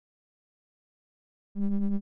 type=ring-modulated tone; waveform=triangle; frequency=98 Hz; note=G2; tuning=in tune; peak=-18 dBFS; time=1.55-2.01 s; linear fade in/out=50 ms; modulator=103 Hz; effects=none